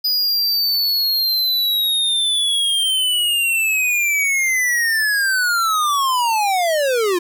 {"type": "linear sweep", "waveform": "square", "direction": "down", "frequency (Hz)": [4963, 337.4], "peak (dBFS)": -16, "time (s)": [0.04, 7.19], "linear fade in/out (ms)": 10, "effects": ["8-bit"]}